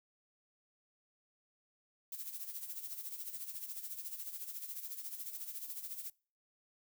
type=noise with tremolo; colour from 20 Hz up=violet; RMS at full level=-42 dBFS; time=2.12-6.1 s; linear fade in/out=2 ms; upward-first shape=sine; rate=14 Hz; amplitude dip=65%; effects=noise-tail reverb RT60 0.4 s tail -25 dB re dry